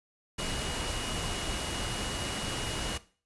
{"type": "tone in noise", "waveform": "sine", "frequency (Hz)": 2894, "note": "F#7", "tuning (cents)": -39, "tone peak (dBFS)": -41, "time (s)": [0.38, 2.98], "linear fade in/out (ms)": 10, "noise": "pink", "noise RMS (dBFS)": -34, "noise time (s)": [0.38, 2.98], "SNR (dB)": -10, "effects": ["noise-tail reverb RT60 0.4 s tail -17 dB re dry", "resampled to 24000 Hz"]}